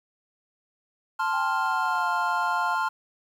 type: chord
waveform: triangle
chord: F major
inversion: first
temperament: equal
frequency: 880 / 1046.5 / 1396.9 Hz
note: A5 / C6 / F6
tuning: 0 / 0 / 0 cents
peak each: -26 dBFS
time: 1.19-2.89 s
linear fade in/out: 10 ms
type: tone with pitch glide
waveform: sine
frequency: 800 to 708.6 Hz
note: G5 to F5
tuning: +35 to +25 cents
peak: -31 dBFS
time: 1.33-2.75 s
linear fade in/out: 5 ms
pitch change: -210 cents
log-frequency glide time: 1.44-2.08 s
type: clicks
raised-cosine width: 0.3 ms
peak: -35 dBFS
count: 9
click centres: 1.661 / 1.715 / 1.854 / 1.885 / 1.954 / 1.984 / 2.288 / 2.432 / 2.472 s
effects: 9-bit

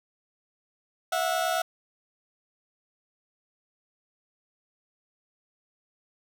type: tone pair together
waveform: 30% pulse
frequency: 659.3 / 728.3 Hz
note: E5 / F#5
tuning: 0 / -28 cents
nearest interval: major second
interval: 172 cents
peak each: -25 dBFS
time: 1.12-1.62 s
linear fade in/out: 5 ms
effects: none

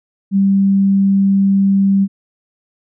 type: tone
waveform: sine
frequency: 196 Hz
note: G3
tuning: in tune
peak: -9 dBFS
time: 0.31-2.08 s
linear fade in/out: 50 ms
effects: none

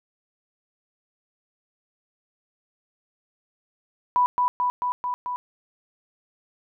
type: tone with echo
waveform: sine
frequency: 987.8 Hz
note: B5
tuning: in tune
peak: -16 dBFS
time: 4.16-4.26 s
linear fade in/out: 0 ms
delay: 220 ms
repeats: 5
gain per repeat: -2 dB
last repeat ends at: 5.36 s
effects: none

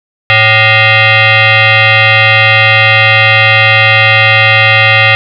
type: tone with frequency modulation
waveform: sine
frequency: 110 Hz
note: A2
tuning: in tune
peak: -3 dBFS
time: 0.3-5.15 s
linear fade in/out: 0 ms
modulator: 660 Hz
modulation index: 4.5
effects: none

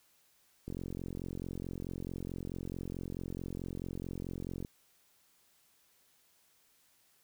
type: click train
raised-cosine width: 3 ms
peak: -27 dBFS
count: 178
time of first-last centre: 0.68-4.649 s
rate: 44.6 Hz
effects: white hiss -69 dBFS RMS until 7.23 s

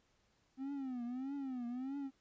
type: tone with vibrato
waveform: triangle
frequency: 259.3 Hz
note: C4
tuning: 15 cents flat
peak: -37 dBFS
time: 0.57-2.11 s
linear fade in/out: 50 ms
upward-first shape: triangle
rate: 1.6 Hz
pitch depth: 170 cents each way
effects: pink hiss -75 dBFS RMS until 2.2 s + resampled to 16000 Hz

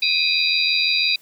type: tone cluster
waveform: sine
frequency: 2451 / 2537 / 3805 / 3960 / 4765 Hz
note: D#7 / D#7 / A#7 / B7 / D8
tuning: -27 / +33 / +35 / +4 / +24 cents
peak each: -23 dBFS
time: 0.02-1.16 s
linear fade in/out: 5 ms
effects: white hiss -53 dBFS RMS until 1.21 s

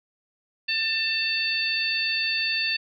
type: harmonic tone with a mistuned harmonic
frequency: 893 Hz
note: A5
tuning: 25 cents sharp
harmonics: 2 / 3 / 4 / 5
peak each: -31 / -26 / -33 / -27 dBFS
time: 0.68-2.77 s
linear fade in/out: 10 ms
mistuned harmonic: 5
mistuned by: +16 cents
effects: none

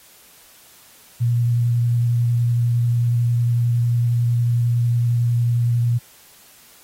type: tone with vibrato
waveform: sine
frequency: 119.3 Hz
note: A#2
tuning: 41 cents sharp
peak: -15 dBFS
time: 1.2-5.99 s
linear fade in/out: 20 ms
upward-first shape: square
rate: 11 Hz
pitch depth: 9 cents each way
effects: white hiss -49 dBFS RMS until 6.83 s + AAC 48 kbps

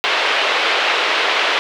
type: band-pass noise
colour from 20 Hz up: white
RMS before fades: -17 dBFS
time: 0.04-1.59 s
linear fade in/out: 0 ms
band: 400 to 3400 Hz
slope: 24 dB/octave
effects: none

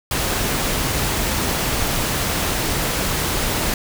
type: noise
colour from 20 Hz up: pink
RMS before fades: -21 dBFS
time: 0.11-3.74 s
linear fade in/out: 2 ms
effects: none

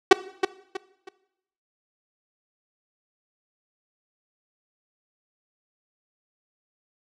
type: tone with echo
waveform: sawtooth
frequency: 378.8 Hz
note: F#4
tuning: 41 cents sharp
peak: -3 dBFS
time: 0.11-0.13 s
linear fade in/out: 5 ms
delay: 320 ms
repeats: 3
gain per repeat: -10 dB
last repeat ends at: 1.09 s
effects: noise-tail reverb RT60 0.8 s tail -18 dB re dry + low-pass 5000 Hz 12 dB/octave

